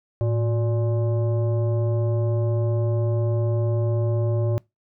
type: tone with frequency modulation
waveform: sine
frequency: 110.7 Hz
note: A2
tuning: 11 cents sharp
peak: -19 dBFS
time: 0.21-4.58 s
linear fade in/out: 0 ms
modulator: 473 Hz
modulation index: 0.64
effects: noise-tail reverb RT60 0.2 s tail -24 dB re dry